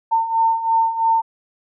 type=beating tone pair; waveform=sine; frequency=903 / 906 Hz; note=A5 / A#5; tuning=+45 / -50 cents; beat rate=3 Hz; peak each=-21 / -16 dBFS; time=0.11-1.22 s; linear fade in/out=20 ms; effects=none